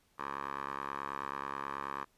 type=tone with band-pass filter; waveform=10% pulse; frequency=69.3 Hz; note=C#2; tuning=in tune; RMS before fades=-40 dBFS; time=0.18-2.05 s; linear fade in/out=20 ms; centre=1200 Hz; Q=3.4; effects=pink hiss -71 dBFS RMS until 2.17 s + resampled to 32000 Hz